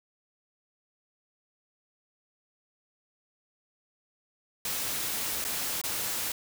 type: noise with dropouts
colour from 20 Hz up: white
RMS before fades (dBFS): -32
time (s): 4.65-6.32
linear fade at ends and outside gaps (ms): 2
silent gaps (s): 5.442-5.449 / 5.815-5.838
effects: none